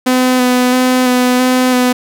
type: tone with vibrato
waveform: sawtooth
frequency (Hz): 252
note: B3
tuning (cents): +35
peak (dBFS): -5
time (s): 0.06-1.93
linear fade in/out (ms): 10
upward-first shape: square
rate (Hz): 1.5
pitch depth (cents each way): 15
effects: none